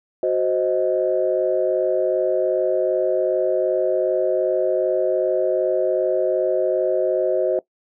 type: chord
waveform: sine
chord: C diminished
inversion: second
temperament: equal with one note detuned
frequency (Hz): 370 / 523.3 / 625.9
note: Gb4 / C5 / Eb5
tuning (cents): 0 / 0 / +10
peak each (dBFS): -21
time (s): 0.23-7.59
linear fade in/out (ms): 2
effects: noise-tail reverb RT60 0.1 s tail -20 dB re dry + tanh soft clip ceiling -7 dBFS